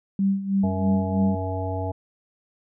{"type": "tone with tremolo", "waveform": "sine", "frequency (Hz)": 195.7, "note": "G3", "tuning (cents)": -3, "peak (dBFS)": -17, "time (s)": [0.19, 1.35], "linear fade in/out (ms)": 2, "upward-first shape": "sine", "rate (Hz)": 3.1, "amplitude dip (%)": 75}
{"type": "harmonic tone", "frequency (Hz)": 93.8, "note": "F#2", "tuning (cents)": 24, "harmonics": [1, 3, 5, 7, 9], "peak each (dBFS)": [-27, -34, -34, -32, -34], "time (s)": [0.63, 1.92], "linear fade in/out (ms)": 10}
{"effects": []}